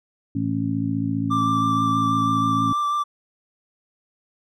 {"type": "harmonic tone", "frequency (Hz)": 55, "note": "A1", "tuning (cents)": 0, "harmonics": [2, 3, 4, 5], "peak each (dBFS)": [-27, -29, -28, -24], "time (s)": [0.35, 2.73], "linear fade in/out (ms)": 5}
{"type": "tone with vibrato", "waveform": "triangle", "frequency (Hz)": 1174.7, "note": "D6", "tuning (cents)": 0, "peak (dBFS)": -18, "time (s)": [1.3, 3.04], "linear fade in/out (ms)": 20, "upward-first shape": "sine", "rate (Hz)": 6.2, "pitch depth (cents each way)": 16}
{"effects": []}